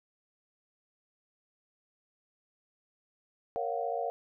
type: chord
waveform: sine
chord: Gb major seventh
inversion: first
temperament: equal with one note detuned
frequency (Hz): 466.2 / 554.4 / 698.5 / 753.8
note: Bb4 / Db5 / F5 / Gb5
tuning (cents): 0 / 0 / 0 / +32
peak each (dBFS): -36 / -37 / -34 / -38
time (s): 3.56-4.1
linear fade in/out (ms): 0
effects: none